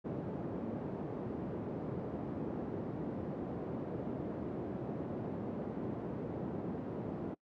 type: band-pass noise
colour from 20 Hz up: pink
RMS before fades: -40 dBFS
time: 0.04-7.35 s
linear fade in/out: 20 ms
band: 160 to 450 Hz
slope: 12 dB/octave
effects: noise-tail reverb RT60 0.1 s tail -24 dB re dry + high-pass 60 Hz 12 dB/octave